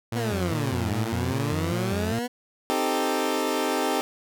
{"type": "tone with vibrato", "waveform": "sawtooth", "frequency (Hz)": 101.2, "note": "G#2", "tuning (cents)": -44, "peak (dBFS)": -23, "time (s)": [0.12, 2.19], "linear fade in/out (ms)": 5, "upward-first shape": "square", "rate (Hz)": 2.5, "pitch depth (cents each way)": 220}
{"type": "exponential two-way sweep", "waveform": "20% pulse", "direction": "down then up", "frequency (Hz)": [250, 101.3, 250], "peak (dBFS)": -22, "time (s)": [0.15, 2.28], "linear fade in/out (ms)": 20, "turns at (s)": 0.93}
{"type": "chord", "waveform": "20% pulse", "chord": "A half-diminished seventh", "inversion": "first", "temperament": "equal", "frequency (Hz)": [261.6, 311.1, 392, 440], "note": ["C4", "Eb4", "G4", "A4"], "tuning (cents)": [0, 0, 0, 0], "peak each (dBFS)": -24, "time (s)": [2.7, 4.01], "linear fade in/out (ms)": 0}
{"effects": []}